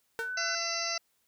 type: tone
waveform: sine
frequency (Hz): 1500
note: F#6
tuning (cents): +23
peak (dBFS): -33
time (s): 0.19-0.55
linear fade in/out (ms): 2
type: tone with exponential decay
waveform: sawtooth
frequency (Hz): 456.5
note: A#4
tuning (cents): -36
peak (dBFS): -28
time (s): 0.19-0.35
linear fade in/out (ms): 0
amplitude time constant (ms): 33
type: harmonic tone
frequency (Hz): 674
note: E5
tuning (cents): +38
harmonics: 1 / 2 / 3 / 4 / 6 / 7 / 8 / 9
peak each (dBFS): -39 / -39 / -39 / -40 / -42 / -37 / -38 / -37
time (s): 0.37-0.98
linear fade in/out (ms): 5
effects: white hiss -73 dBFS RMS until 1.27 s